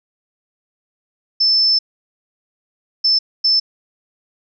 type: tone bursts at uneven times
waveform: sine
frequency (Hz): 5280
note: E8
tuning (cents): +2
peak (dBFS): -11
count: 3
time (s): 1.4-1.79 / 3.04-3.19 / 3.44-3.6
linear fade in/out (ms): 10
effects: none